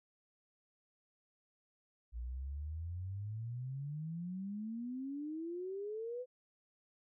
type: exponential sweep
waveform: sine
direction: up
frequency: 56.9 to 510 Hz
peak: -39 dBFS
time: 2.12-6.26 s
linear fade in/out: 50 ms
effects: none